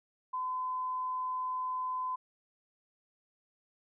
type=tone; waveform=sine; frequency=1018 Hz; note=C6; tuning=48 cents flat; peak=-32 dBFS; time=0.33-2.16 s; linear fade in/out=10 ms; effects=none